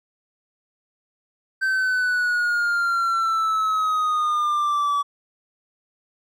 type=exponential sweep; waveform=triangle; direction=down; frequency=1553 to 1142 Hz; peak=-17 dBFS; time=1.61-5.03 s; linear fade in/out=20 ms; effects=none